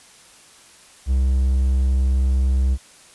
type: tone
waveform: triangle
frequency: 65.41 Hz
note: C2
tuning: in tune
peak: -13 dBFS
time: 1.06-2.78 s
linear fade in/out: 50 ms
effects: white hiss -48 dBFS RMS until 3.14 s + resampled to 24000 Hz